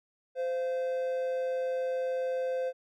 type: tone pair together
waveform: triangle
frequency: 516.9 / 690 Hz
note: C5 / F5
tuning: -21 / -21 cents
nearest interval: perfect fourth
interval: 500 cents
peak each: -27 / -39 dBFS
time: 0.35-2.73 s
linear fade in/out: 50 ms
effects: none